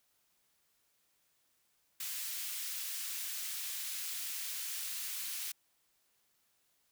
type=high-pass noise; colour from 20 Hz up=white; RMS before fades=-40 dBFS; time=2-5.52 s; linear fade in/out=5 ms; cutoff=2000 Hz; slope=12 dB/octave; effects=white hiss -75 dBFS RMS until 6.91 s